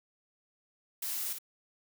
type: noise with echo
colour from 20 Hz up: blue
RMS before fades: -36 dBFS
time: 1.02-1.33 s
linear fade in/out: 5 ms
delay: 56 ms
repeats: 1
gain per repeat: -6 dB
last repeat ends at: 1.386 s
effects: none